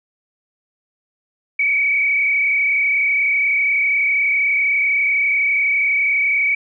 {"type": "tone with frequency modulation", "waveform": "sine", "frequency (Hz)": 2268, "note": "C#7", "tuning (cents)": 39, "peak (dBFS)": -14, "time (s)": [1.59, 6.55], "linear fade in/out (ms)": 5, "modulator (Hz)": 32.1, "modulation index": 1.8, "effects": []}